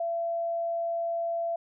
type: tone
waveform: sine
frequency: 675 Hz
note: E5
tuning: 41 cents sharp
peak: -27 dBFS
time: 0-1.56 s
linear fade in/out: 5 ms
effects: none